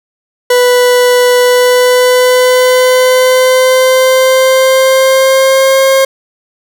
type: tone with pitch glide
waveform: 40% pulse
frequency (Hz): 493.9 to 535.5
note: B4 to C5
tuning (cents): 0 to +40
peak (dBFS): -4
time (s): 0.5-6.05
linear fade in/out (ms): 5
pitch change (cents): +140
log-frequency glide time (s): 1.4-5.81
effects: none